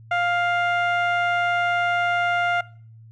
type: tone with low-pass filter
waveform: 15% pulse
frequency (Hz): 701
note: F5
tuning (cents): +6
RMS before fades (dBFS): -22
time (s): 0.11-2.61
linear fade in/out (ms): 5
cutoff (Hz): 1900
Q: 0.73
effects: noise-tail reverb RT60 0.5 s tail -22 dB re dry + added 112 Hz sine -43 dBFS peak until 3.11 s